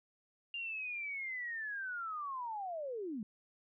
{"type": "linear sweep", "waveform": "sine", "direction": "down", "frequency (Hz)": [2810, 196], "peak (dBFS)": -38, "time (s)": [0.54, 3.23], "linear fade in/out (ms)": 2, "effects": []}